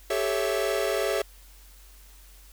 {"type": "chord", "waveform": "45% pulse", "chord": "A dominant seventh", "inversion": "third", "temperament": "equal with one note detuned", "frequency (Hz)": [392, 434.4, 554.4, 659.3], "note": ["G4", "A4", "C#5", "E5"], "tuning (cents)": [0, -22, 0, 0], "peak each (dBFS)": -30, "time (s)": [0.1, 1.22], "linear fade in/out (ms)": 5, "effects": ["added 47 Hz sine -49 dBFS peak until 2.52 s", "white hiss -55 dBFS RMS until 2.52 s"]}